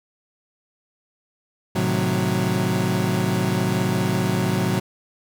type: chord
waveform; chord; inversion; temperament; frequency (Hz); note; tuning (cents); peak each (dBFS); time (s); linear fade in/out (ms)
30% pulse; A diminished seventh; none; equal; 110 / 130.81 / 155.56 / 185; A2 / C3 / Eb3 / Gb3; 0 / 0 / 0 / 0; -23 / -23 / -26 / -20; 1.75-4.8; 10
effects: none